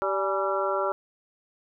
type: harmonic tone with a mistuned harmonic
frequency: 194.3 Hz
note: G3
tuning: 15 cents flat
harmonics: 2 / 3 / 4 / 5 / 6 / 7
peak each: -30 / -28 / -34 / -33 / -34 / -30 dBFS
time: 0.02-0.92 s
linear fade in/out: 0 ms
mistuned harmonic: 4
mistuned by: +120 cents
effects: none